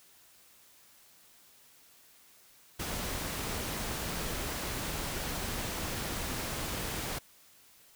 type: noise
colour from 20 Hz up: pink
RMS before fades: -36 dBFS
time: 2.79-7.19 s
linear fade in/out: 10 ms
effects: white hiss -60 dBFS RMS until 7.95 s